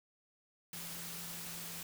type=tone in noise; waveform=sine; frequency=170 Hz; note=F3; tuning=46 cents flat; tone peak=-52 dBFS; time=0.73-1.83 s; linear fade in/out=2 ms; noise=white; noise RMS=-45 dBFS; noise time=0.73-1.83 s; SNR=-10 dB; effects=none